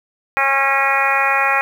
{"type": "harmonic tone", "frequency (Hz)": 273, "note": "C#4", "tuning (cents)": -26, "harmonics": [2, 3, 4, 5, 6, 7, 8, 9], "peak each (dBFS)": [-26, -20, -22, -21, -24, -20, -25, -20], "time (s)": [0.37, 1.61], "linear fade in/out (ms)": 0, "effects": ["7-bit"]}